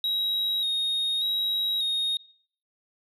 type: tone with vibrato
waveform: sine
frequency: 3779 Hz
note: A#7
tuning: 23 cents sharp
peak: -21 dBFS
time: 0.04-2.17 s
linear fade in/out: 2 ms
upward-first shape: square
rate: 0.85 Hz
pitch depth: 27 cents each way
effects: noise-tail reverb RT60 0.6 s tail -25 dB re dry + tanh soft clip ceiling -23 dBFS